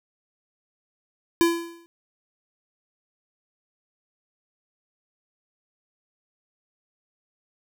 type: tone with exponential decay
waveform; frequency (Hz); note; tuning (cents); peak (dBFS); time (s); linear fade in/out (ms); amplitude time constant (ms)
square; 337.8; E4; +42; -14; 1.41-1.86; 0; 97
effects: none